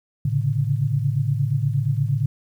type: tone cluster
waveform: sine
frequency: 110.5 / 136.5 / 145 Hz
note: A2 / C#3 / D3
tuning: +8 / -26 / -22 cents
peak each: -23 dBFS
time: 0.25-2.26 s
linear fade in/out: 5 ms
effects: 9-bit